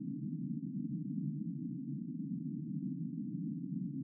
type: band-pass noise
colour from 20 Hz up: pink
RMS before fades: -40 dBFS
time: 0-4.03 s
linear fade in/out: 10 ms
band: 140 to 300 Hz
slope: 96 dB/octave
effects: none